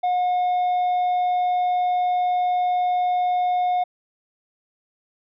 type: tone with hard clipping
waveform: triangle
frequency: 722 Hz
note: F#5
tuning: 43 cents flat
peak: -19 dBFS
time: 0.03-3.84 s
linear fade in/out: 10 ms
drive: 5 dB
effects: resampled to 11025 Hz

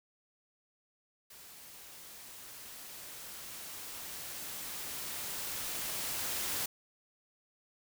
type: noise with level ramp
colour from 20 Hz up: white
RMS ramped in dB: -53 to -35 dBFS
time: 1.3-6.66 s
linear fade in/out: 5 ms
effects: none

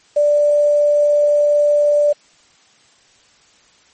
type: tone with quantisation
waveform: sine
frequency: 587.3 Hz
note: D5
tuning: in tune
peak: -10 dBFS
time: 0.16-2.13 s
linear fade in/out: 10 ms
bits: 6
effects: white hiss -52 dBFS RMS until 3.93 s + MP3 32 kbps

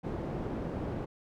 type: low-pass noise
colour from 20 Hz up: white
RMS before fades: -36 dBFS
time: 0.03-1.06 s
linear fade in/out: 20 ms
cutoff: 410 Hz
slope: 12 dB/octave
effects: none

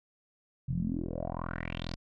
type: tone with low-pass filter sweep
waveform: 10% pulse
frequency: 42.15 Hz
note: E1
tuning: 39 cents sharp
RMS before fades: -35 dBFS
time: 0.68-1.96 s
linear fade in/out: 10 ms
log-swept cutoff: 130 to 5300 Hz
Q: 5.8
effects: none

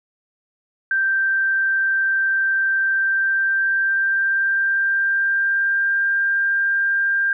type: tone with pitch glide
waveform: sine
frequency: 1568 to 1593.6 Hz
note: G6 to G6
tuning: 0 to +28 cents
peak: -16 dBFS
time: 0.91-7.33 s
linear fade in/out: 2 ms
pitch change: +28 cents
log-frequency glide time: 2.85-6.04 s
effects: none

